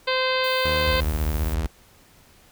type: harmonic tone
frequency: 517 Hz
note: C5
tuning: 21 cents flat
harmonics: 1 / 2 / 3 / 4 / 5 / 6 / 7 / 8 / 9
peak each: -24 / -27 / -29 / -30 / -31 / -32 / -32 / -33 / -34 dBFS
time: 0.07-1.01 s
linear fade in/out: 10 ms
type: noise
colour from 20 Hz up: violet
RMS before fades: -39 dBFS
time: 0.44-1.54 s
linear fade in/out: 0 ms
type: tone with pitch glide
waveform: sawtooth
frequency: 77.2 to 80.06 Hz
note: D#2 to D#2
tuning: -13 to +50 cents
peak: -22 dBFS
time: 0.65-1.66 s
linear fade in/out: 0 ms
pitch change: +63 cents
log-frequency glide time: 1.37-1.48 s
type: tone with vibrato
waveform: sine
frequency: 61.74 Hz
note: B1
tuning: in tune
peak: -23 dBFS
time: 0.87-1.67 s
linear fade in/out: 10 ms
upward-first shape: square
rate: 9.8 Hz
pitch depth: 230 cents each way
effects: pink hiss -54 dBFS RMS until 2.51 s